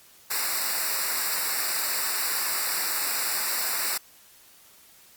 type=noise with comb filter; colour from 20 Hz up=white; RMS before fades=-27 dBFS; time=0.3-3.98 s; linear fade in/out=10 ms; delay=0.31 ms; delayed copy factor=-0.95; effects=white hiss -54 dBFS RMS until 5.16 s + Opus 48 kbps